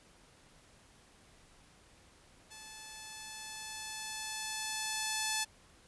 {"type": "tone with level ramp", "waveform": "5% pulse", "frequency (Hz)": 870, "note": "A5", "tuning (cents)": -20, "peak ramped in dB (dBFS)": [-37, -19], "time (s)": [2.5, 5.45], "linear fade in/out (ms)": 20, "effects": ["pink hiss -62 dBFS RMS until 5.87 s", "resampled to 24000 Hz"]}